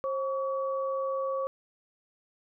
sine tone pair together, 535 / 1133.6 Hz, C5 / C#6, +38 / +38 cents, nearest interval octave + minor second, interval 1300 cents, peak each -29 / -34 dBFS, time 0.04-1.47 s, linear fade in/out 0 ms, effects none

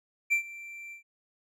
triangle tone with ADSR envelope, 2350 Hz, D7, 1 cent sharp, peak -19 dBFS, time 0.3-1.03 s, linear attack 25 ms, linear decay 99 ms, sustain -20 dB, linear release 110 ms, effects none

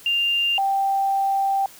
sine tone pair in turn, 2794 / 784 Hz, F7 / G5, 0 / 0 cents, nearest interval octave + minor seventh, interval 2200 cents, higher first, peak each -18 dBFS, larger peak neither, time 0.06-0.58 / 0.58-1.66 s, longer second, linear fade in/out 2 ms, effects white hiss -46 dBFS RMS until 1.79 s

